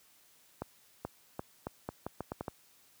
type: accelerating click train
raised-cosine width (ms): 1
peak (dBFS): -22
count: 10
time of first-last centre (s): 0.62-2.481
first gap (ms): 430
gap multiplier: 0.8
effects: white hiss -64 dBFS RMS until 3 s + high-pass 60 Hz 12 dB/octave